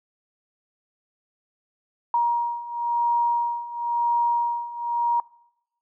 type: beating tone pair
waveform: sine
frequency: 946 / 946.97 Hz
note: A#5 / A#5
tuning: +25 / +27 cents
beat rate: 0.97 Hz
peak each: -25 / -22 dBFS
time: 2.14-5.2 s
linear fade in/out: 2 ms
effects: noise-tail reverb RT60 0.8 s tail -23 dB re dry